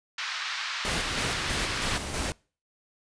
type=band-pass noise; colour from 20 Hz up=pink; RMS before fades=-33 dBFS; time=0.18-1.97 s; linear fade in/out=5 ms; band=1200 to 5100 Hz; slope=24 dB/octave
type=noise with tremolo; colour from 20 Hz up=pink; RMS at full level=-30 dBFS; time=0.85-2.32 s; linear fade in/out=0 ms; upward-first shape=square; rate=3.1 Hz; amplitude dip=40%
effects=noise-tail reverb RT60 0.4 s tail -26 dB re dry + resampled to 22050 Hz